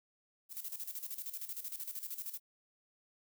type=noise with tremolo; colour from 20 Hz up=violet; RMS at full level=-41 dBFS; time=0.49-2.4 s; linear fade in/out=50 ms; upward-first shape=square; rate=13 Hz; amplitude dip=70%; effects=none